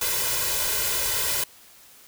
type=noise with comb filter; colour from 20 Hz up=white; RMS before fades=-25 dBFS; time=0.01-1.44 s; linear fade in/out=5 ms; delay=2 ms; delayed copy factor=+1; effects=white hiss -51 dBFS RMS until 2.07 s